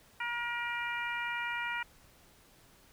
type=harmonic tone; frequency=475.2 Hz; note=A#4; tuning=33 cents sharp; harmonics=2 / 3 / 4 / 5 / 6; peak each=-39 / -38 / -39 / -39 / -46 dBFS; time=0.2-1.83 s; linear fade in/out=5 ms; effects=pink hiss -61 dBFS RMS until 2.92 s